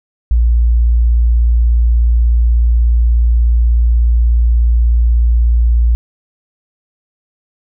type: tone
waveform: sine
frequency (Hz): 58.27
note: A#1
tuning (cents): 0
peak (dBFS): -7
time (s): 0.31-5.95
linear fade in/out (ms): 0
effects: none